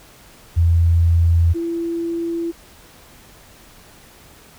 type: tone pair in turn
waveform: sine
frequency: 84.2 / 336.2 Hz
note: E2 / E4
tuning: +37 / +34 cents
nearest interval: 2 octaves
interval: 2397 cents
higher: second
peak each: -11 / -20 dBFS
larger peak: first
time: 0.56-1.54 / 1.54-2.52 s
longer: neither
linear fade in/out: 20 ms
effects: pink hiss -46 dBFS RMS until 4.58 s